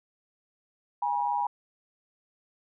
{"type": "tone pair together", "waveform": "sine", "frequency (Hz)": [820.3, 964], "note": ["G#5", "B5"], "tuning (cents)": [-22, -42], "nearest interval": "minor third", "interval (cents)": 280, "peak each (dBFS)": -28, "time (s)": [1.02, 1.47], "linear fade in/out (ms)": 5, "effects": []}